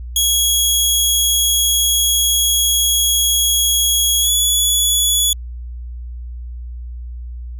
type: tone with pitch glide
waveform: 15% pulse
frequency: 3322 to 3406 Hz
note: G#7 to G#7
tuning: 0 to +43 cents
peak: -6 dBFS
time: 0.16-5.33 s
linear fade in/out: 2 ms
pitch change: +43 cents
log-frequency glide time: 4.21-4.3 s
effects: added 60 Hz sine -26 dBFS peak until 7.59 s